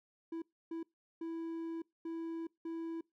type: tone bursts at uneven times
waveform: triangle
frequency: 329.6 Hz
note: E4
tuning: in tune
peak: -36 dBFS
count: 5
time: 0.32-0.42 / 0.71-0.83 / 1.21-1.82 / 2.05-2.47 / 2.65-3.01 s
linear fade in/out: 5 ms
effects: noise-tail reverb RT60 0.2 s tail -24 dB re dry